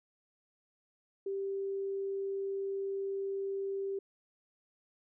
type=tone; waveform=sine; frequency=392 Hz; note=G4; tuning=in tune; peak=-33 dBFS; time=1.26-3.99 s; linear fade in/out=5 ms; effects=none